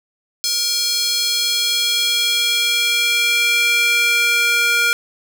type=tone with high-pass filter sweep; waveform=square; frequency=471.9 Hz; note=A#4; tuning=21 cents sharp; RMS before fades=-17 dBFS; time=0.44-4.93 s; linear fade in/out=0 ms; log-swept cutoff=4700 to 1800 Hz; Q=2.6; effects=none